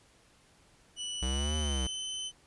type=tone with pitch glide; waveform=sawtooth; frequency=2960 to 3045 Hz; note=F#7 to F#7; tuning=0 to +49 cents; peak=-32 dBFS; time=0.96-2.32 s; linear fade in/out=50 ms; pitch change=+49 cents; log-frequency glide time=1.37-1.69 s
type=exponential two-way sweep; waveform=square; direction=up then down; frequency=63.5 to 77.78 to 63.5 Hz; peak=-31 dBFS; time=1.22-1.87 s; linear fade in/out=5 ms; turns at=1.57 s
effects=pink hiss -63 dBFS RMS until 2.46 s + resampled to 24000 Hz